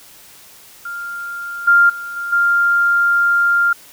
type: tone with level steps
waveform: sine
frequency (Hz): 1396.9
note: F6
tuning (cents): 0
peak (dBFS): -24 / -7 / -25 / -21 / -11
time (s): 0.85-3.73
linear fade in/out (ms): 5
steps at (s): 1.67 / 1.89 / 2.16 / 2.32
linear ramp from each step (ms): 10
effects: white hiss -43 dBFS RMS until 3.92 s